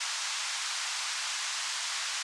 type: band-pass noise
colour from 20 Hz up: white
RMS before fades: -34 dBFS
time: 0-2.23 s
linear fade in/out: 10 ms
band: 890 to 7100 Hz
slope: 24 dB/octave
effects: resampled to 24000 Hz